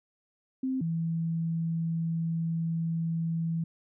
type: tone pair in turn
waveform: sine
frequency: 261.6 / 164.8 Hz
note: C4 / E3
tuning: 0 / 0 cents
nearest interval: minor sixth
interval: 800 cents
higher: first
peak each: -27 / -27 dBFS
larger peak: neither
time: 0.63-0.81 / 0.81-3.64 s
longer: second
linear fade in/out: 5 ms
effects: none